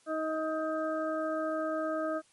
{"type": "harmonic tone", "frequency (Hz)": 315, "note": "D#4", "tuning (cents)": 21, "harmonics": [1, 2, 4, 5], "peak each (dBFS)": [-35, -32, -37, -42], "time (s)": [0.06, 2.22], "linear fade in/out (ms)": 50, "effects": ["white hiss -65 dBFS RMS until 2.32 s", "MP3 48 kbps"]}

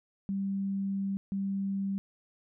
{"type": "tone bursts at uneven times", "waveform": "sine", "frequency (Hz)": 196, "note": "G3", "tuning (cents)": 0, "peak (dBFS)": -29, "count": 2, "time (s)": [[0.29, 1.17], [1.32, 1.98]], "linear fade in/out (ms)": 0, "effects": []}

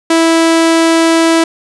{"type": "tone", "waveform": "sawtooth", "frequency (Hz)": 328.5, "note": "E4", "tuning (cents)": -6, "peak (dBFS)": -3, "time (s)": [0.1, 1.44], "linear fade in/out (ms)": 5, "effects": ["resampled to 24000 Hz", "7-bit"]}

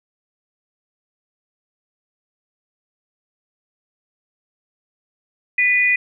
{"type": "tone pair together", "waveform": "sine", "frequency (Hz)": [1991, 2458], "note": ["B6", "D#7"], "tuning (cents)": [14, -22], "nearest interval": "major third", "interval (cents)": 364, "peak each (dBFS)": -16, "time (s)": [5.58, 5.96], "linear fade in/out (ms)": 5, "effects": []}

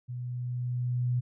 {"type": "tone with level ramp", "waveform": "sine", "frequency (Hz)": 123.47, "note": "B2", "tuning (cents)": 0, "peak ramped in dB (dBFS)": [-34, -24], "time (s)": [0.08, 1.21], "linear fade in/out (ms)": 20, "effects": []}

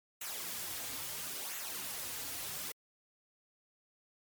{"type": "noise with flanger", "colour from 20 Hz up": "white", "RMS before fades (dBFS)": -41, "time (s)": [0.21, 2.72], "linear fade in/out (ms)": 5, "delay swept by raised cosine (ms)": [0.2, 5.4], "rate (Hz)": 0.74, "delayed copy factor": -0.65, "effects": ["MP3 96 kbps"]}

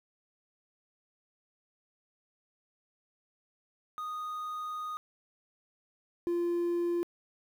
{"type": "tone pair in turn", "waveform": "triangle", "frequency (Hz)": [1239, 345.8], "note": ["D#6", "F4"], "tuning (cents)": [-8, -17], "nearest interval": "octave + minor seventh", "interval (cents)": 2209, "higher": "first", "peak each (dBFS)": [-33, -25], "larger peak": "second", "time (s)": [[3.98, 4.97], [6.27, 7.03]], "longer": "first", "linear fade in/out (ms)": 0, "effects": ["tanh soft clip ceiling -21 dBFS", "10-bit"]}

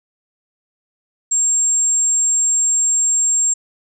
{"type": "tone", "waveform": "sine", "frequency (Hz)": 7460, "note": "A#8", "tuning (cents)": 0, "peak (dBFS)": -13, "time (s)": [1.31, 3.54], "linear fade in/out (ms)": 10, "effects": []}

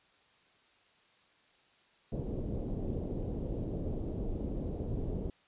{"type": "low-pass noise", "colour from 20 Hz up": "pink", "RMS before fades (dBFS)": -36, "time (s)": [2.12, 5.3], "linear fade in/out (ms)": 2, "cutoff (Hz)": 510, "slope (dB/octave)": 24, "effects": ["white hiss -66 dBFS RMS until 5.47 s", "resampled to 8000 Hz"]}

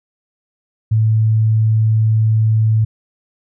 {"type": "tone", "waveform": "sine", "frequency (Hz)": 110, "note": "A2", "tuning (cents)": 0, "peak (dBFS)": -10, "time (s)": [0.91, 2.85], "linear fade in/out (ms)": 10, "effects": []}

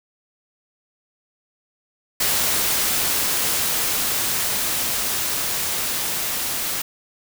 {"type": "noise with level ramp", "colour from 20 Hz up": "white", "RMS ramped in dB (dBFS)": [-20, -25], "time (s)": [2.2, 6.82], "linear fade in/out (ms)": 5, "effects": []}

